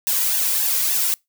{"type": "noise with flanger", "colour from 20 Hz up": "blue", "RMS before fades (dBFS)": -20, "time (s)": [0.07, 1.14], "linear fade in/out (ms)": 0, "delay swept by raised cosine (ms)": [1.1, 2.1], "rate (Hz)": 3.5, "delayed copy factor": 0.7, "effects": ["noise-tail reverb RT60 0.2 s tail -26 dB re dry"]}